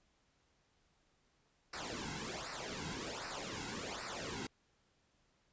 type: noise with flanger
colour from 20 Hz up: pink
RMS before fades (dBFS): -43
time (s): 1.73-4.47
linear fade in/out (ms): 5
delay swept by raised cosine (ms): 0.3 to 1.7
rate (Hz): 1.3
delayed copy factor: -0.8
effects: pink hiss -75 dBFS RMS until 5.52 s + resampled to 16000 Hz